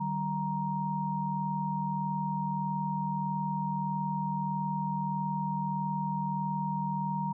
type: tone cluster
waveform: sine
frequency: 151.3 / 192.9 / 936 Hz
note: D#3 / G3 / A#5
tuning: -48 / -28 / +7 cents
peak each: -35 / -34 / -32 dBFS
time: 0-7.33 s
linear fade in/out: 10 ms
effects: none